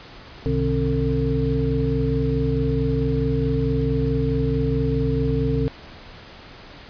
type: tone cluster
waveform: sine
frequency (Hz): 62.3 / 125.8 / 150.4 / 266.7 / 449.3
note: B1 / B2 / D3 / C4 / A4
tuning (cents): +16 / +32 / +42 / +33 / +36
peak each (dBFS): -25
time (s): 0.46-5.68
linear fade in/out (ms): 0
effects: pink hiss -42 dBFS RMS until 6.89 s + resampled to 11025 Hz